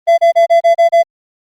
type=tone bursts; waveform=triangle; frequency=675 Hz; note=E5; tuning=41 cents sharp; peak=-3 dBFS; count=7; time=0.07-1.032 s; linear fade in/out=20 ms; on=110 ms; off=32 ms; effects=Opus 32 kbps